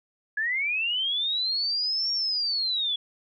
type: linear two-way sweep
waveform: sine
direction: up then down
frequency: 1671 to 5570 to 3353 Hz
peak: -24 dBFS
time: 0.37-2.96 s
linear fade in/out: 5 ms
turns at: 2.12 s
effects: none